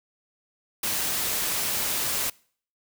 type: noise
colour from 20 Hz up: white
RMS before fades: -27 dBFS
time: 0.83-2.3 s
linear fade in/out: 5 ms
effects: noise-tail reverb RT60 0.5 s tail -24 dB re dry